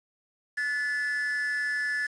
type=tone with amplitude modulation; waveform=triangle; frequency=1731 Hz; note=A6; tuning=29 cents flat; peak=-22 dBFS; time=0.57-2.07 s; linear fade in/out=10 ms; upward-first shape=sine; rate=268 Hz; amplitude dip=60%; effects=resampled to 22050 Hz + 8-bit